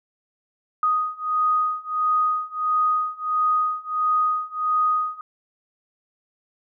sine beating tone pair, 1244.5 / 1246 Hz, D#6 / D#6, 0 / +2 cents, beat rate 1.5 Hz, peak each -23 / -22 dBFS, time 0.83-5.21 s, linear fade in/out 2 ms, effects none

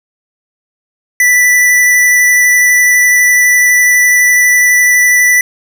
square tone with vibrato, 1975.5 Hz, B6, in tune, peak -6 dBFS, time 1.2-5.41 s, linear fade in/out 2 ms, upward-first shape square, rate 12 Hz, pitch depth 8 cents each way, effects none

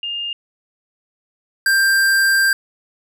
sine / square tone pair in turn, 2820 / 1582.7 Hz, F7 / G6, +16 / +16 cents, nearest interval minor seventh, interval 1000 cents, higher first, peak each -22 / -13 dBFS, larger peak second, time 0.03-0.33 / 1.66-2.53 s, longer second, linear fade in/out 2 ms, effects none

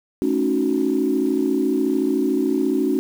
sine chord, D# half-diminished seventh, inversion second, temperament equal, 220 / 277.2 / 311.1 / 370 Hz, A3 / C#4 / D#4 / F#4, 0 / 0 / 0 / 0 cents, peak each -26 / -20 / -23 / -22 dBFS, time 0.22-2.99 s, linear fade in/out 0 ms, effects tanh soft clip ceiling -8 dBFS + 7-bit

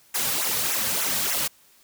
white noise with flanger, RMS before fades -25 dBFS, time 0.14-1.48 s, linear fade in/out 10 ms, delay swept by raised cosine 0.21 to 3.01 ms, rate 3.4 Hz, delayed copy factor -0.8, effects white hiss -57 dBFS RMS until 1.83 s

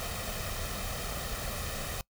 pink noise with comb filter, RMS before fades -36 dBFS, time 0-2.01 s, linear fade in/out 0 ms, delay 1.6 ms, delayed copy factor +0.6, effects noise-tail reverb RT60 0.1 s tail -23 dB re dry

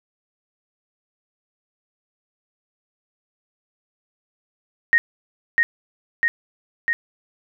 sine tone with echo, 1864.7 Hz, A#6, in tune, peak -11 dBFS, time 4.93-4.98 s, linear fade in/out 0 ms, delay 650 ms, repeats 3, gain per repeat -2 dB, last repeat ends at 6.93 s, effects none

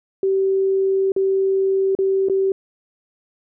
sine tone with dropouts, 385.9 Hz, G4, 27 cents flat, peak -15 dBFS, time 0.23-2.52 s, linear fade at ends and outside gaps 2 ms, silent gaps 1.12-1.163 / 1.951-1.988 / 2.286-2.297 s, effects none

